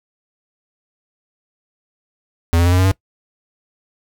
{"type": "tone with pitch steps", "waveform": "square", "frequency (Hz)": [83.8, 86.06, 88.37, 90.75, 93.2, 95.71], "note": ["E2", "F2", "F2", "F#2", "F#2", "G2"], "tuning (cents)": [29, -25, 21, -33, 13, -41], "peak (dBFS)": -12, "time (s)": [2.53, 2.914], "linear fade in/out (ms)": 0, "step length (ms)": 64, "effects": ["noise-tail reverb RT60 0.1 s tail -21 dB re dry"]}